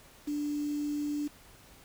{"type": "tone with quantisation", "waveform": "sine", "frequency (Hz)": 293.7, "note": "D4", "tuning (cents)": 0, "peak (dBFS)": -30, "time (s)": [0.27, 1.28], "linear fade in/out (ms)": 10, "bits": 8, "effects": ["pink hiss -56 dBFS RMS until 1.84 s"]}